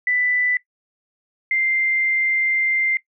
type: tone pair in turn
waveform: sine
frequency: 1987 / 2092 Hz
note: B6 / C7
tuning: +10 / -1 cents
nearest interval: minor second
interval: 89 cents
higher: second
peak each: -17 dBFS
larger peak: neither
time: 0.07-0.57 / 1.51-2.97 s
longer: second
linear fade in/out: 2 ms
effects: noise-tail reverb RT60 0.1 s tail -17 dB re dry